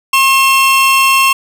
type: tone pair together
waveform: 45% pulse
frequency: 1074 / 2700 Hz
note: C6 / E7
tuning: +45 / +41 cents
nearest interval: octave + major third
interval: 1596 cents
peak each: -10 dBFS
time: 0.13-1.33 s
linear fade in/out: 5 ms
effects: none